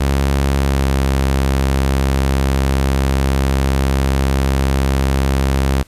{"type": "tone with pitch glide", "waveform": "sawtooth", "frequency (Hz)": [68.7, 67.36], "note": ["C#2", "C#2"], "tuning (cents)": [-15, -49], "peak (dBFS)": -9, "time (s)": [0, 5.83], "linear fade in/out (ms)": 10, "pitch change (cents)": -34, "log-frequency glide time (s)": [0.59, 0.91], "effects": ["pink hiss -49 dBFS RMS until 5.87 s", "resampled to 32000 Hz"]}